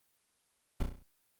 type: noise with echo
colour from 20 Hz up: brown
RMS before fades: -29 dBFS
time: 0.8-0.83 s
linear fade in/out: 5 ms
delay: 33 ms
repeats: 6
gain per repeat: -5 dB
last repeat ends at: 1.028 s
effects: white hiss -74 dBFS RMS until 1.39 s + Opus 32 kbps